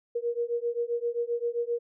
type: beating tone pair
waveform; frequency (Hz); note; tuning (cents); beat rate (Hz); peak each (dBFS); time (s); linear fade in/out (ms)
sine; 469.8 / 477.4; A#4 / A#4; +13 / +41; 7.6; -30; 0.15-1.79; 10
effects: none